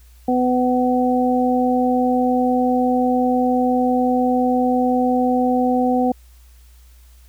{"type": "harmonic tone", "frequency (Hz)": 250.6, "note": "B3", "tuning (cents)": 25, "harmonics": [1, 2, 3], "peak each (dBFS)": [-17, -21, -20], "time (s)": [0.28, 6.12], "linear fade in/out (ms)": 5, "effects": ["added 60 Hz sine -44 dBFS peak until 7.28 s", "white hiss -56 dBFS RMS until 7.28 s"]}